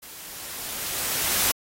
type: noise with level ramp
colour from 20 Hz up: white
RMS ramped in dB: -43 to -21 dBFS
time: 0.02-1.52 s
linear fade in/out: 10 ms
effects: AAC 48 kbps

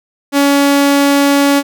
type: tone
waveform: sawtooth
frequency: 281.9 Hz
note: C#4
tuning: 29 cents sharp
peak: -4 dBFS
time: 0.32-1.63 s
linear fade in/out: 50 ms
effects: none

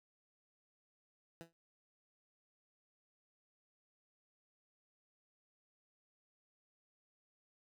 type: tone with exponential decay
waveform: 15% pulse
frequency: 166.8 Hz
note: E3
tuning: 21 cents sharp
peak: -39 dBFS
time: 1.41-1.53 s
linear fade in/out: 0 ms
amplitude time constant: 25 ms
effects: none

